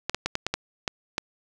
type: clicks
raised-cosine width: 0.2 ms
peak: -8 dBFS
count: 8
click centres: 0.096 / 0.146 / 0.26 / 0.354 / 0.466 / 0.54 / 0.878 / 1.181 s
effects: none